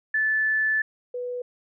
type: tone pair in turn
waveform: sine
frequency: 1745 / 492.7 Hz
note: A6 / B4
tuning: -15 / -4 cents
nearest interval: octave + minor seventh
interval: 2189 cents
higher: first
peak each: -20 / -28 dBFS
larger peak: first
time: 0.14-0.82 / 1.14-1.42 s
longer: first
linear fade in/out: 5 ms
effects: none